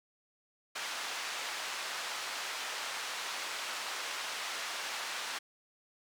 pink band-pass noise, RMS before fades -39 dBFS, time 0.75-5.39 s, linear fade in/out 10 ms, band 990 to 6400 Hz, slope 12 dB/octave, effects none

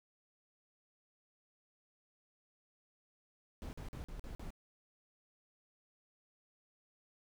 brown noise bursts, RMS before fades -45 dBFS, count 6, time 3.62-4.505 s, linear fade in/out 0 ms, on 110 ms, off 45 ms, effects none

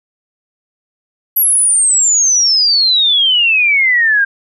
sine exponential sweep, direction down, 11850 to 1583 Hz, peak -8 dBFS, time 1.36-4.25 s, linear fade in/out 10 ms, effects none

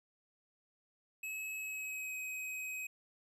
square tone with pitch glide, 2576 to 2527 Hz, E7 to D#7, -41 to +26 cents, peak -40 dBFS, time 1.23-2.87 s, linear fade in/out 5 ms, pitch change -33 cents, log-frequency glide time 1.57-2.15 s, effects none

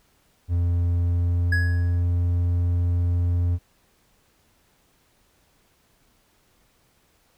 triangle tone with pitch glide, 86.7 to 87.35 Hz, F2 to F2, -12 to +1 cents, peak -17 dBFS, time 0.48-3.59 s, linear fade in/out 50 ms, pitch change +13 cents, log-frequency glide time 0.96-1.63 s
triangle tone with exponential decay, 1672 Hz, G#6, 11 cents sharp, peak -18 dBFS, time 1.52-2.03 s, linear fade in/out 5 ms, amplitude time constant 110 ms
effects pink hiss -63 dBFS RMS until 7.37 s

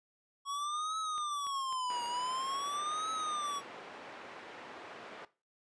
square tone with vibrato, 1108.7 Hz, C#6, in tune, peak -35 dBFS, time 0.45-3.62 s, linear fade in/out 50 ms, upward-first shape triangle, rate 0.47 Hz, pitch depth 270 cents each way
clicks, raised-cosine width 0.3 ms, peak -35 dBFS, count 7, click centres 1.18 / 1.468 / 1.726 / 1.903 / 2.059 / 2.236 / 2.917 s
pink band-pass noise, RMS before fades -49 dBFS, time 1.9-5.25 s, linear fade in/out 2 ms, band 400 to 2300 Hz, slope 12 dB/octave
effects noise-tail reverb RT60 0.3 s tail -17 dB re dry + resampled to 22050 Hz

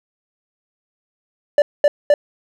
triangle tone bursts, 585 Hz, D5, 7 cents flat, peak -6 dBFS, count 3, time 1.58-2.14 s, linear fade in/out 2 ms, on 40 ms, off 220 ms, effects none

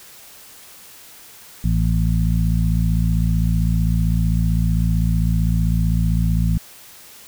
harmonic tone with a mistuned harmonic, 55.6 Hz, A1, 19 cents sharp, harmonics 1 / 2 / 3 / 4, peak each -18 / -21 / -20 / -28 dBFS, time 1.64-6.58 s, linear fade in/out 5 ms, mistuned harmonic 4, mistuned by +34 cents, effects white hiss -43 dBFS RMS until 7.27 s

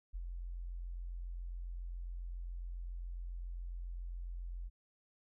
sine tone with ADSR envelope, 43.65 Hz, F1, in tune, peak -37 dBFS, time 0.13-4.7 s, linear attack 25 ms, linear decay 42 ms, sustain -3 dB, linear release 33 ms, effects none

